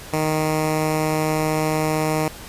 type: tone with notch filter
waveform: 10% pulse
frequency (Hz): 155.56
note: D#3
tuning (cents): 0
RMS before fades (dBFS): -21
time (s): 0.13-2.28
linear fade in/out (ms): 2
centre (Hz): 3600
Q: 1.9
effects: pink hiss -38 dBFS RMS until 2.48 s + resampled to 32000 Hz